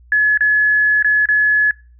sine tone with dropouts, 1703 Hz, G#6, 43 cents sharp, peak -10 dBFS, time 0.12-1.71 s, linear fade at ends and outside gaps 2 ms, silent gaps 0.375-0.407 / 1.026-1.045 / 1.257-1.287 s, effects noise-tail reverb RT60 0.4 s tail -26 dB re dry + added 60 Hz sine -43 dBFS peak until 1.99 s

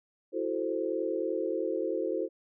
sine chord, F# half-diminished seventh, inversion third, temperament equal, 329.6 / 370 / 440 / 523.3 Hz, E4 / F#4 / A4 / C5, 0 / 0 / 0 / 0 cents, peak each -34 dBFS, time 0.32-2.29 s, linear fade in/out 50 ms, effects none

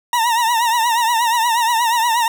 40% pulse tone with vibrato, 932.3 Hz, A#5, in tune, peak -13 dBFS, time 0.13-2.28 s, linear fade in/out 2 ms, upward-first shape triangle, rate 8.4 Hz, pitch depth 100 cents each way, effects none

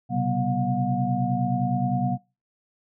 sine tone cluster, 125.2 / 134.9 / 188.6 / 241.6 / 719 Hz, B2 / C#3 / F#3 / B3 / F#5, +24 / -47 / +33 / -38 / -50 cents, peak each -28 dBFS, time 0.09-2.18 s, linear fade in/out 50 ms, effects noise-tail reverb RT60 0.3 s tail -25 dB re dry

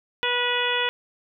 harmonic tone with a mistuned harmonic, 487.6 Hz, B4, 22 cents flat, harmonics 1 / 2 / 3 / 4 / 5 / 6 / 7, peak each -29 / -29 / -29 / -29 / -29 / -29 / -29 dBFS, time 0.23-0.89 s, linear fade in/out 0 ms, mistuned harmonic 5, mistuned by +34 cents, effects none

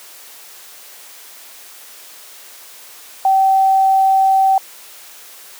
sine tone, 771 Hz, G5, 29 cents flat, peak -9 dBFS, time 3.25-4.58 s, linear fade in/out 2 ms, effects white hiss -39 dBFS RMS until 5.59 s + high-pass 400 Hz 12 dB/octave

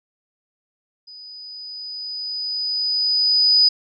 sine tone with level ramp, 4976 Hz, D#8, 1 cent flat, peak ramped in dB -38 to -10 dBFS, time 1.07-3.69 s, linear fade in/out 10 ms, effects none

